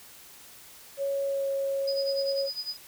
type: tone with pitch glide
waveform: sine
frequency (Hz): 554.4 to 549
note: C#5 to C#5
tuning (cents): 0 to -17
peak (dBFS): -26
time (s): 0.97-2.5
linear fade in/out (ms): 50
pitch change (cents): -17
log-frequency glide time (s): 1.24-1.47
type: tone with tremolo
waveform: sine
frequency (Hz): 4971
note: D#8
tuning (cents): -2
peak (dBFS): -29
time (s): 1.87-2.77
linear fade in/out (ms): 10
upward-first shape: sine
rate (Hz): 10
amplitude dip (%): 85
effects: white hiss -50 dBFS RMS until 2.87 s